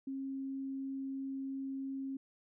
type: tone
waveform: sine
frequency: 269.7 Hz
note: C#4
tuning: 47 cents flat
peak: -37 dBFS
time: 0.07-2.17 s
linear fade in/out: 5 ms
effects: none